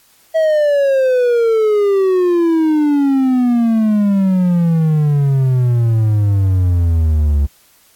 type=exponential sweep; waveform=triangle; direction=down; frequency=650 to 70 Hz; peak=-8 dBFS; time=0.34-7.47 s; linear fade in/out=20 ms; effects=white hiss -51 dBFS RMS until 7.95 s + AAC 64 kbps